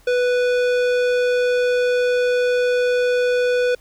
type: tone with low-pass filter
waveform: square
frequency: 493.9 Hz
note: B4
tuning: in tune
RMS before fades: -18 dBFS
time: 0.07-3.75 s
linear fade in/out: 5 ms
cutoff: 4600 Hz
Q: 0.52
effects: added 43 Hz sine -52 dBFS peak until 3.8 s + pink hiss -54 dBFS RMS until 3.8 s